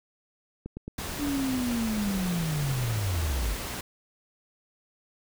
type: click train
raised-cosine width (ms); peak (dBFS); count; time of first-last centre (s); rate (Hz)
3; -23; 4; 0.66-0.989; 9.11
type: noise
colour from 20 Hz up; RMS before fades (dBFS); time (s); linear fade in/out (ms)
pink; -35; 0.98-3.81; 5
type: linear sweep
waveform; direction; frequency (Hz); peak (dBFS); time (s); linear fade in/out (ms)
sine; down; 294.8 to 43.19; -26; 1.18-3.58; 50
effects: none